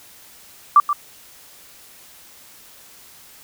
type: tone with echo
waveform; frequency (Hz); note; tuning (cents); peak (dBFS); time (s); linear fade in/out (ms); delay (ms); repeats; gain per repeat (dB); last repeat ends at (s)
sine; 1171; D6; -5; -6; 0.76-0.8; 2; 130; 1; -10; 0.93
effects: white hiss -46 dBFS RMS until 3.43 s